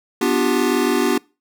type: chord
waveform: square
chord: G dominant seventh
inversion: first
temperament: equal with one note detuned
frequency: 246.9 / 293.7 / 352.9 / 392 Hz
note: B3 / D4 / F4 / G4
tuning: 0 / 0 / +18 / 0 cents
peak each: -22 dBFS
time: 0.21-1.18 s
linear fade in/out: 5 ms
effects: noise-tail reverb RT60 0.3 s tail -24 dB re dry